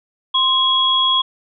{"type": "tone pair together", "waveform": "sine", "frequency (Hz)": [1046.5, 3322], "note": ["C6", "G#7"], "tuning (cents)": [0, 0], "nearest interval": "octave + minor sixth", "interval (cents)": 2000, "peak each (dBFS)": [-18, -14], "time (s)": [0.34, 1.22], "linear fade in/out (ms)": 10, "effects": []}